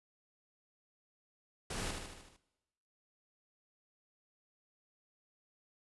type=noise with echo; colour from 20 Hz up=pink; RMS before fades=-40 dBFS; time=1.7-1.91 s; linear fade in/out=5 ms; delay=76 ms; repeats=6; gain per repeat=-4 dB; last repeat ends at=2.366 s; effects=noise-tail reverb RT60 1.0 s tail -19 dB re dry + resampled to 24000 Hz